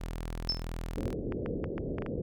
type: tone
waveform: sawtooth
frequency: 41.2 Hz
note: E1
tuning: in tune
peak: -31 dBFS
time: 0-1.15 s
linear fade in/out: 20 ms
type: tone with exponential decay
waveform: sine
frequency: 5274 Hz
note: E8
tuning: in tune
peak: -23 dBFS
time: 0.49-0.63 s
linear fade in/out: 2 ms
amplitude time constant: 30 ms
type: low-pass noise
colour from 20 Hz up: white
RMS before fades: -35 dBFS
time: 0.97-2.22 s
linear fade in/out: 5 ms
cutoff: 510 Hz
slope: 48 dB/octave
type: clicks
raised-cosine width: 0.5 ms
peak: -23 dBFS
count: 7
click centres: 1.323 / 1.461 / 1.642 / 1.78 / 1.984 / 2.022 / 2.063 s
effects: none